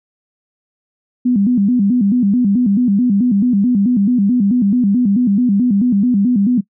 sine tone with vibrato, 222.2 Hz, A3, 17 cents sharp, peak -10 dBFS, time 1.25-6.61 s, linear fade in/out 10 ms, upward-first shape square, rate 4.6 Hz, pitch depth 190 cents each way, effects noise-tail reverb RT60 0.1 s tail -22 dB re dry

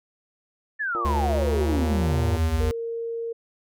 sine exponential sweep, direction down, 1799 to 49 Hz, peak -24 dBFS, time 0.79-2.7 s, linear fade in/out 20 ms
harmonic tone, 116.54 Hz, A#2, in tune, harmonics 3 / 4 / 5 / 6 / 7 / 8, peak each -33 / -35 / -41 / -42 / -43 / -42 dBFS, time 0.95-2.37 s, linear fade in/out 0 ms
square tone with pitch glide, 73 to 80.53 Hz, D2 to E2, -10 to -40 cents, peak -23 dBFS, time 1.05-2.71 s, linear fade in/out 0 ms, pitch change +170 cents, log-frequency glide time 1.39-2.18 s
sine tone, 461.5 Hz, A#4, 17 cents flat, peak -27 dBFS, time 2.6-3.33 s, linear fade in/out 10 ms
effects none

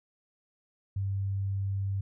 sine tone, 98 Hz, G2, in tune, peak -28 dBFS, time 0.96-2.01 s, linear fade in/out 5 ms, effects none

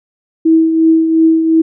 sine tone with tremolo, 323.4 Hz, E4, 33 cents flat, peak -4 dBFS, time 0.45-1.62 s, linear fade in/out 10 ms, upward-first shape triangle, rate 2.8 Hz, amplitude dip 55%, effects none

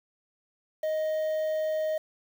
triangle tone with quantisation, 624 Hz, D#5, 5 cents sharp, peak -24 dBFS, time 0.83-1.98 s, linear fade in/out 5 ms, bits 8, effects none

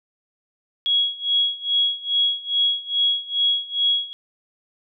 sine tone with tremolo, 3324 Hz, G#7, 1 cent sharp, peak -15 dBFS, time 0.86-4.13 s, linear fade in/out 0 ms, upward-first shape sine, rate 2.4 Hz, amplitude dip 90%, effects none

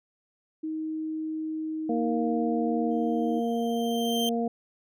sine tone, 314.5 Hz, D#4, 19 cents sharp, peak -29 dBFS, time 0.63-3.4 s, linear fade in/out 10 ms
harmonic tone, 232.9 Hz, A#3, 1 cent flat, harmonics 1 / 2 / 3, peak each -27 / -30 / -32 dBFS, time 1.89-4.48 s, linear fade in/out 5 ms
40% pulse tone with exponential growth, 3143 Hz, G7, 4 cents sharp, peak -26 dBFS, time 2.91-4.29 s, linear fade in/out 1 ms, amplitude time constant 300 ms
effects none

